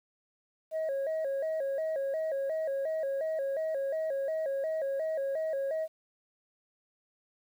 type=tone with vibrato; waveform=sine; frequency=590 Hz; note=D5; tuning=8 cents sharp; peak=-27 dBFS; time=0.71-5.88 s; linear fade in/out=50 ms; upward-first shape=square; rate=2.8 Hz; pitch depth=130 cents each way; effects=tanh soft clip ceiling -28 dBFS + 10-bit